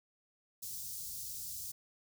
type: band-stop noise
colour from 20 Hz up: white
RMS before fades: -43 dBFS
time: 0.62-1.72 s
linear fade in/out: 10 ms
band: 150 to 4800 Hz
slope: 24 dB/octave
effects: none